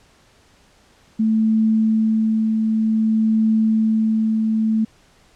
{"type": "tone with tremolo", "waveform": "sine", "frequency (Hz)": 220, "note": "A3", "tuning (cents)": 0, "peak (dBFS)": -13, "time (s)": [1.19, 4.85], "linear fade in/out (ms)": 10, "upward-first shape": "triangle", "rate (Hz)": 0.54, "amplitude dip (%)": 30, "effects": ["pink hiss -54 dBFS RMS until 5.35 s", "low-pass 8000 Hz 12 dB/octave"]}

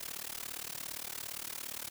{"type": "noise with amplitude modulation", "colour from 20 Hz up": "white", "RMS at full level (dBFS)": -38, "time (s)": [0, 1.9], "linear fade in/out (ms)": 10, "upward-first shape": "sine", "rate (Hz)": 37.4, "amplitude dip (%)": 95, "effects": []}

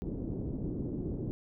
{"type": "low-pass noise", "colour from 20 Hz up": "white", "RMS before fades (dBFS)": -36, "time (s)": [0.02, 1.31], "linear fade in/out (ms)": 0, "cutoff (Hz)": 340, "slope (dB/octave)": 24, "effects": []}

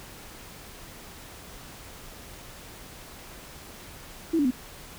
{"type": "tone with pitch steps", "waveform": "sine", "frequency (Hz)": [327.9, 287.1, 251.4], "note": ["E4", "D4", "B3"], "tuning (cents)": [-9, -39, 31], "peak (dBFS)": -20, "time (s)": [4.33, 4.51], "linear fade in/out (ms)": 10, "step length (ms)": 60, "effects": ["pink hiss -45 dBFS RMS until 4.98 s"]}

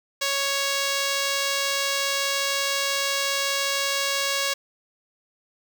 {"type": "tone", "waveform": "5% pulse", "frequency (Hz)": 554.4, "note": "C#5", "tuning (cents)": 0, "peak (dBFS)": -11, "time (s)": [0.21, 4.54], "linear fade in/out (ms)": 10, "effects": []}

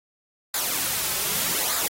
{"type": "noise with flanger", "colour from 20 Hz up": "white", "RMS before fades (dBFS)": -25, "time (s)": [0.54, 1.88], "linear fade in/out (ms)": 2, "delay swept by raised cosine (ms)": [0.34, 4.24], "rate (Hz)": 0.83, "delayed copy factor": -0.6, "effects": ["AAC 48 kbps"]}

